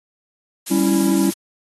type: noise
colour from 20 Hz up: blue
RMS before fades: -26 dBFS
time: 0.66-1.34 s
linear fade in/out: 10 ms
type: chord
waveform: triangle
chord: C# diminished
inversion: second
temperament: equal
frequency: 196 / 277.2 / 329.6 Hz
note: G3 / C#4 / E4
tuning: 0 / 0 / 0 cents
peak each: -17 dBFS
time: 0.7-1.31 s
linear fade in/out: 20 ms
effects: AAC 32 kbps